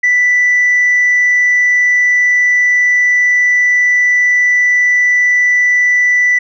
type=tone; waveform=sine; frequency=1977 Hz; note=B6; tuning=1 cent sharp; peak=-6 dBFS; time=0.03-6.39 s; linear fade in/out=10 ms; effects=tanh soft clip ceiling -5 dBFS